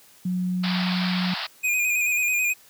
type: tone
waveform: sine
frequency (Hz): 181.8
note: F#3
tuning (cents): -30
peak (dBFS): -22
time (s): 0.25-1.34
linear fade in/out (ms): 5
type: band-pass noise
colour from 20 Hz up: white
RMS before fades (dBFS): -30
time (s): 0.63-1.47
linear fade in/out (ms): 10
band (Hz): 620 to 5000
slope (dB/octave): 96
type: tone with vibrato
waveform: square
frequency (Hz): 2461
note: D#7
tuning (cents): -20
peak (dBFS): -21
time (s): 1.63-2.54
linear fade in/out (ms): 20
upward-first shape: square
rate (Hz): 9.2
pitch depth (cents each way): 34
effects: white hiss -53 dBFS RMS until 2.69 s + high-pass 100 Hz 12 dB/octave